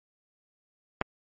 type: clicks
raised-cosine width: 0.5 ms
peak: -10 / -25 dBFS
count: 2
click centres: 1.014 / 1.019 s
effects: MP3 48 kbps